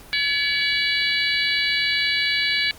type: harmonic tone with a mistuned harmonic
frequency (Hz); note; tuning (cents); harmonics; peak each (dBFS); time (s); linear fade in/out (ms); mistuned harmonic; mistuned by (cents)
568; C#5; +42; 3 / 4 / 5 / 6 / 7 / 8; -26 / -23 / -28 / -30 / -25 / -29; 0.13-2.71; 0; 5; +43
effects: pink hiss -45 dBFS RMS until 2.78 s + Opus 48 kbps